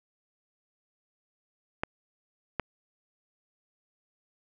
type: clicks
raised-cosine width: 0.5 ms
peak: -13 dBFS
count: 2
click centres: 1.835 / 2.597 s
effects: none